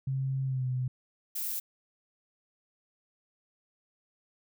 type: tone with pitch glide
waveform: sine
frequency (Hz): 133.8 to 127.32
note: C3 to C3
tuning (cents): +39 to -47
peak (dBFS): -28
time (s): 0.07-0.88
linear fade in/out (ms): 5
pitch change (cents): -86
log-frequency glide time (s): 0.44-0.67
type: noise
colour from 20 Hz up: violet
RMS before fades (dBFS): -34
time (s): 1.35-1.6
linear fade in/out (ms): 10
effects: none